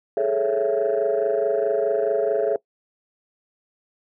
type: chord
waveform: sine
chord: A major seventh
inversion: third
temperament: equal with one note detuned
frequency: 415.3 / 440 / 554.4 / 666.1 Hz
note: G#4 / A4 / C#5 / E5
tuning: 0 / 0 / 0 / +18 cents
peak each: -23 dBFS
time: 0.17-2.56 s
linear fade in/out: 2 ms
effects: noise-tail reverb RT60 0.1 s tail -22 dB re dry + tanh soft clip ceiling -13 dBFS